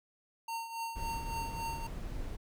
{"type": "tone with tremolo", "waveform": "square", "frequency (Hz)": 915, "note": "A#5", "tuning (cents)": -32, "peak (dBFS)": -35, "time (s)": [0.48, 1.87], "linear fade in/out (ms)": 5, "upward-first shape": "triangle", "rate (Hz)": 3.6, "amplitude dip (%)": 70}
{"type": "noise", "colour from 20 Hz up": "brown", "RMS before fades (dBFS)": -40, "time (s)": [0.95, 2.37], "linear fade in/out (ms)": 20}
{"effects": []}